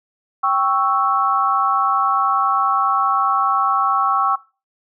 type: chord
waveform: sine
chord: C# diminished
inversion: second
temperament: equal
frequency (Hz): 784 / 1108.7 / 1318.5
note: G5 / C#6 / E6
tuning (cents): 0 / 0 / 0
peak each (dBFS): -21 / -17 / -19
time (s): 0.43-4.36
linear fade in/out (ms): 10
effects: noise-tail reverb RT60 0.3 s tail -19 dB re dry